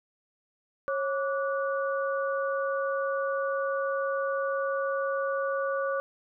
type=tone cluster; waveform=sine; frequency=547 / 1159 / 1466 Hz; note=C#5 / D6 / F#6; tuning=-23 / -23 / -16 cents; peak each=-28 / -33 / -35 dBFS; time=0.88-6 s; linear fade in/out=0 ms; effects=none